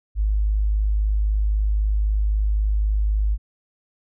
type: tone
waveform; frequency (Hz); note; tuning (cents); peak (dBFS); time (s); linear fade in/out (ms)
sine; 51.91; G#1; 0; -17; 0.15-3.38; 50
effects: none